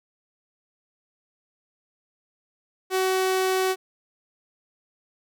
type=tone; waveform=sawtooth; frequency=376.1 Hz; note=F#4; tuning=28 cents sharp; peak=-17 dBFS; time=2.9-3.76 s; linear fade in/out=50 ms; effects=none